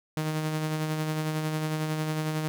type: tone with tremolo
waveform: sawtooth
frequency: 155.56 Hz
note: D#3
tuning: in tune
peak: -22 dBFS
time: 0.17-2.48 s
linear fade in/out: 0 ms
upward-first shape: sine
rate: 11 Hz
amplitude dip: 35%
effects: none